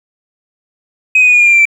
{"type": "tone with pitch steps", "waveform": "sine", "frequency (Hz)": [2524, 2496, 2469, 2442, 2416, 2389, 2363, 2337], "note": ["D#7", "D#7", "D#7", "D#7", "D7", "D7", "D7", "D7"], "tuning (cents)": [24, 5, -14, -33, 48, 29, 10, -9], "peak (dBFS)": -3, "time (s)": [1.15, 1.654], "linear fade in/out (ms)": 5, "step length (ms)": 63, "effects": ["tanh soft clip ceiling -2 dBFS", "7-bit"]}